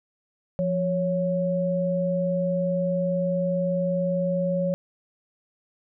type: tone pair together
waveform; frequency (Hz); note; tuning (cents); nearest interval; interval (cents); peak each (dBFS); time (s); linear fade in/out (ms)
sine; 174.61 / 554.4; F3 / C#5; 0 / 0; octave + minor sixth; 2000; -25 / -24; 0.59-4.74; 0
effects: none